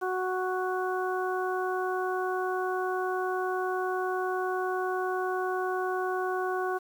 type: harmonic tone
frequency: 370 Hz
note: F#4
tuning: in tune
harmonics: 1 / 2 / 3 / 4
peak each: -30 / -33 / -35 / -36 dBFS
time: 0.01-6.79 s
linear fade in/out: 20 ms
effects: 9-bit